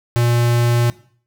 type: tone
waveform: square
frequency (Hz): 119.3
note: A#2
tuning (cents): +41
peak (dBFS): -14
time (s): 0.16-0.9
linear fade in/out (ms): 0
effects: noise-tail reverb RT60 0.5 s tail -19 dB re dry